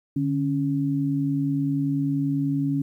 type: tone pair together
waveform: sine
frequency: 146.83 / 277.2 Hz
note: D3 / C#4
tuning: 0 / 0 cents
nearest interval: major seventh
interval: 1100 cents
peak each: -25 / -23 dBFS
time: 0.16-2.82 s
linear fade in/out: 5 ms
effects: 10-bit